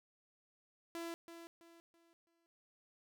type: tone with echo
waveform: sawtooth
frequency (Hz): 335.7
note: E4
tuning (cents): +32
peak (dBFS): -38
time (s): 0.95-1.14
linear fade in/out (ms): 0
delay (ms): 330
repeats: 4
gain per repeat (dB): -9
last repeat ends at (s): 2.46
effects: none